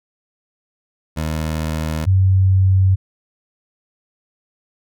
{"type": "tone pair in turn", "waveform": ["20% pulse", "sine"], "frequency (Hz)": [78.6, 94.92], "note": ["D#2", "F#2"], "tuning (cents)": [18, 45], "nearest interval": "minor third", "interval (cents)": 327, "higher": "second", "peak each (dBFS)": [-15, -10], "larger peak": "second", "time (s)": [[1.16, 2.06], [2.06, 2.96]], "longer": "neither", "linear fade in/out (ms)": 20, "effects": []}